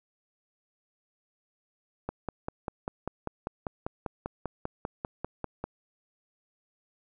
click train, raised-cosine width 1 ms, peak -18 dBFS, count 19, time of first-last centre 2.09-5.64 s, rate 5.07 Hz, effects none

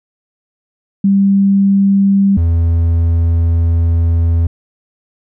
sine / triangle tone pair in turn, 197.1 / 83.59 Hz, G3 / E2, +10 / +25 cents, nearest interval octave + minor third, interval 1485 cents, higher first, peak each -7 dBFS, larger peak neither, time 1.04-2.37 / 2.37-4.47 s, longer second, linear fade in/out 5 ms, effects none

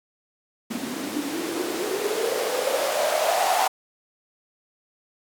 blue noise with band-pass filter sweep, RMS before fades -25 dBFS, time 0.7-3.68 s, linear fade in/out 10 ms, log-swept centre 240 to 780 Hz, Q 7.4, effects none

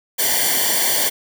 white noise with comb filter, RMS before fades -18 dBFS, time 0.18-1.1 s, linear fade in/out 20 ms, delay 0.77 ms, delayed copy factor -1, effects none

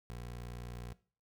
20% pulse tone, 59.8 Hz, A#1, 45 cents sharp, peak -38 dBFS, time 0.1-0.93 s, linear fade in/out 0 ms, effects noise-tail reverb RT60 0.4 s tail -19 dB re dry

